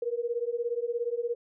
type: beating tone pair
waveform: sine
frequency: 466.2 / 483.2 Hz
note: A#4 / B4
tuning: 0 / -38 cents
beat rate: 17 Hz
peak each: -31 dBFS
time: 0.02-1.35 s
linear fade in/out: 5 ms
effects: none